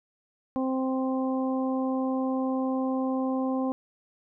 harmonic tone, 261.6 Hz, C4, in tune, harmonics 1 / 2 / 3 / 4, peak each -26 / -32 / -36 / -38 dBFS, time 0.56-3.72 s, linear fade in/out 0 ms, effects none

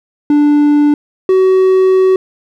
triangle tone pair in turn, 293.7 / 376.4 Hz, D4 / F#4, 0 / +30 cents, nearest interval major third, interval 430 cents, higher second, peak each -4 dBFS, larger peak neither, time 0.3-0.94 / 1.29-2.16 s, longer second, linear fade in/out 2 ms, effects none

